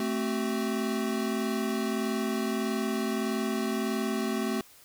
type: chord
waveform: square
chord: F# diminished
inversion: first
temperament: equal with one note detuned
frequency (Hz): 220 / 261.6 / 379.7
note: A3 / C4 / F#4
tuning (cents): 0 / 0 / +45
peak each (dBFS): -31 / -34 / -34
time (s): 0-4.61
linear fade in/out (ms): 2
effects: white hiss -55 dBFS RMS until 4.84 s